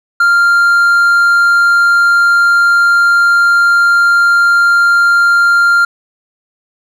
triangle tone, 1394 Hz, F6, 4 cents flat, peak -4 dBFS, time 0.2-5.85 s, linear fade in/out 5 ms, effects none

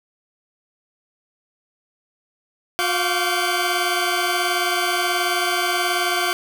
20% pulse tone cluster, 358.3 / 698 / 1149 / 1543 Hz, F4 / F5 / D6 / G6, +44 / -1 / -38 / -28 cents, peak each -20 dBFS, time 2.79-6.33 s, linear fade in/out 0 ms, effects none

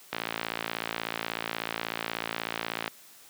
click train, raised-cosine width 0.3 ms, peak -13 dBFS, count 156, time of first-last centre 0.13-2.878 s, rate 56.4 Hz, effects white hiss -53 dBFS RMS until 3.29 s + high-pass 150 Hz 12 dB/octave

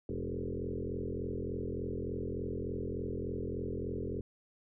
sine tone with frequency modulation, 249 Hz, B3, 14 cents sharp, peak -34 dBFS, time 0.09-4.21 s, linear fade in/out 2 ms, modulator 43.4 Hz, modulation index 4.9, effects none

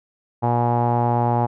sawtooth tone with low-pass filter, 119.4 Hz, A#2, 42 cents sharp, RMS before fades -19 dBFS, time 0.42-1.47 s, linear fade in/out 20 ms, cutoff 840 Hz, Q 6.3, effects none

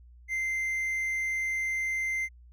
triangle tone, 2083 Hz, C7, 8 cents flat, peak -26 dBFS, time 0.28-2.29 s, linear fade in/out 50 ms, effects added 60 Hz sine -50 dBFS peak until 2.52 s

